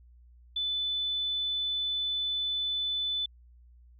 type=tone; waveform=sine; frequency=3500 Hz; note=A7; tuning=10 cents flat; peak=-28 dBFS; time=0.56-3.26 s; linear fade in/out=5 ms; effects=added 60 Hz sine -53 dBFS peak until 3.99 s